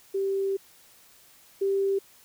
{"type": "tone pair in turn", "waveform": "sine", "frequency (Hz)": [390.4, 392.3], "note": ["G4", "G4"], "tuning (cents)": [-7, 1], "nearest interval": "unison", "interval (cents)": 8, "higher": "second", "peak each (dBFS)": [-24, -22], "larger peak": "second", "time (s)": [[0.14, 0.57], [1.61, 1.99]], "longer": "first", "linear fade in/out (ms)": 10, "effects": ["white hiss -56 dBFS RMS until 2.24 s"]}